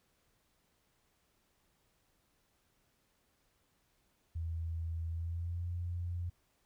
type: tone with pitch glide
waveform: sine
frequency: 82.41 to 87.31 Hz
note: E2 to F2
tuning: 0 to 0 cents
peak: -35 dBFS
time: 4.35-6.3 s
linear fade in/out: 10 ms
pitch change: +100 cents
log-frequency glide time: 5.09-5.67 s
effects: pink hiss -75 dBFS RMS until 6.65 s